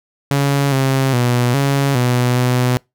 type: tone with pitch steps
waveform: sawtooth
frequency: 140.3 / 134.1 / 122.4 / 139 / 123.6 / 125 Hz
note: C#3 / C3 / B2 / C#3 / B2 / B2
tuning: +21 / +43 / -15 / +5 / +2 / +21 cents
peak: -9 dBFS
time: 0.31-2.77 s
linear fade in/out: 0 ms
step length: 410 ms
effects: noise-tail reverb RT60 0.2 s tail -25 dB re dry